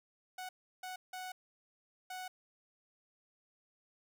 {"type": "tone bursts at uneven times", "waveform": "sawtooth", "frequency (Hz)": 740, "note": "F#5", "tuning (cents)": 0, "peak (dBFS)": -38, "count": 4, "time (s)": [[0.38, 0.49], [0.83, 0.96], [1.13, 1.32], [2.1, 2.28]], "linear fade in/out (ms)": 5, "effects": ["13-bit"]}